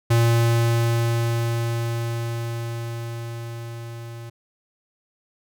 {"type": "tone with level ramp", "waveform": "square", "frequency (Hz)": 116.54, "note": "A#2", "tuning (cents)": 0, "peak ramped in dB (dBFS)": [-15, -35], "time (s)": [0.1, 4.3], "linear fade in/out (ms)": 10, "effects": []}